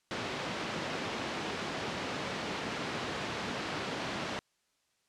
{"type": "band-pass noise", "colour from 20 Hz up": "pink", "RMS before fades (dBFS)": -37, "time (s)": [0.11, 4.39], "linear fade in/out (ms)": 0, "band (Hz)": [170, 4100], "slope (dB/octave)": 12, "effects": ["white hiss -75 dBFS RMS until 5.08 s", "low-pass 8000 Hz 12 dB/octave"]}